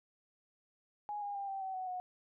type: tone with pitch steps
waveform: sine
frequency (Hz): 830.6 / 813 / 795.8 / 779 / 762.5 / 746.4 / 730.6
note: G#5 / G#5 / G5 / G5 / G5 / F#5 / F#5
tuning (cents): 0 / -37 / +26 / -11 / -48 / +15 / -22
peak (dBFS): -37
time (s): 1.09-2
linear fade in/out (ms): 0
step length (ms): 130
effects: none